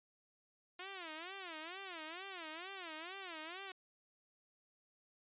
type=tone with vibrato; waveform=5% pulse; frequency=349.2 Hz; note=F4; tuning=in tune; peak=-34 dBFS; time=0.79-3.72 s; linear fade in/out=5 ms; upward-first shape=sine; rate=2.2 Hz; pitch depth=210 cents each way; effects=resampled to 8000 Hz